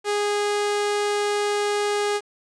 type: tone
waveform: sawtooth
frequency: 412.4 Hz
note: G#4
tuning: 12 cents flat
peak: -17 dBFS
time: 0.04-2.21 s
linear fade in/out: 50 ms
effects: resampled to 22050 Hz + 8-bit